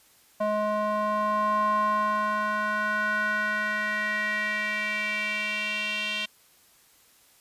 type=tone with band-pass filter sweep; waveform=square; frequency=211.2 Hz; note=G#3; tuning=29 cents sharp; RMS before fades=-27 dBFS; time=0.4-6.26 s; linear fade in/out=10 ms; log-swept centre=780 to 3000 Hz; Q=4.5; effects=white hiss -59 dBFS RMS until 7.4 s + resampled to 32000 Hz